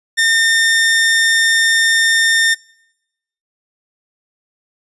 sawtooth tone, 1815 Hz, A#6, 47 cents flat, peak -7 dBFS, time 0.17-2.55 s, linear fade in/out 20 ms, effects noise-tail reverb RT60 0.9 s tail -25 dB re dry + resampled to 24000 Hz

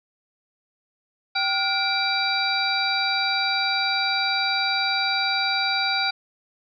harmonic tone with a mistuned harmonic, 780 Hz, G5, 9 cents flat, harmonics 1 / 2 / 3 / 5 / 6, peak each -27 / -27 / -27 / -27 / -27 dBFS, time 1.35-6.11 s, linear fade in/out 10 ms, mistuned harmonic 2, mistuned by -150 cents, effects none

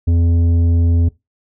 sine tone with tanh clipping, 84.7 Hz, E2, 48 cents sharp, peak -12 dBFS, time 0.07-1.09 s, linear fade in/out 10 ms, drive 9 dB, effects noise-tail reverb RT60 0.2 s tail -20 dB re dry

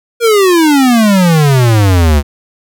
square exponential sweep, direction down, 480.1 to 69.3 Hz, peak -6 dBFS, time 0.2-2.23 s, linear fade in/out 50 ms, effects none

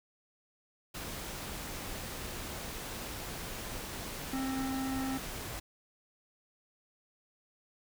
pink noise, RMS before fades -41 dBFS, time 0.94-5.6 s, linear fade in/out 10 ms
harmonic tone, 265.2 Hz, C4, 23 cents sharp, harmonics 1 / 3 / 5 / 7, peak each -33 / -43 / -47 / -50 dBFS, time 4.33-5.18 s, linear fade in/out 5 ms
effects none

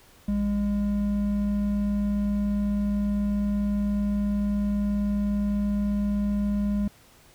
triangle tone pair together, 56.5 / 204.2 Hz, A1 / G#3, +47 / -29 cents, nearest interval octave + minor seventh, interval 2224 cents, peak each -29 / -21 dBFS, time 0.28-6.88 s, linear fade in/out 5 ms, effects pink hiss -55 dBFS RMS until 7.34 s

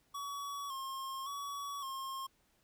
square tone with vibrato, 1100 Hz, C#6, 14 cents flat, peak -40 dBFS, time 0.14-2.27 s, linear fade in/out 10 ms, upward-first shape square, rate 0.89 Hz, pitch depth 47 cents each way, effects pink hiss -73 dBFS RMS until 2.63 s

